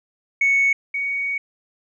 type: tone pair in turn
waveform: sine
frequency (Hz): 2217 / 2239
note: C#7 / C#7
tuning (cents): 0 / +17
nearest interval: unison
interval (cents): 17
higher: second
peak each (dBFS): -13 / -21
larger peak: first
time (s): 0.41-0.73 / 0.94-1.38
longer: second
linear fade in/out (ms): 5
effects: tanh soft clip ceiling -11 dBFS